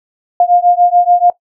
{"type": "beating tone pair", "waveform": "sine", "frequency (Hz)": [703, 709.9], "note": ["F5", "F5"], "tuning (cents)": [11, 28], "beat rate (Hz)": 6.9, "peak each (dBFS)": -10, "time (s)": [0.4, 1.3], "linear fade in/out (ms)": 2, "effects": ["noise-tail reverb RT60 0.1 s tail -17 dB re dry"]}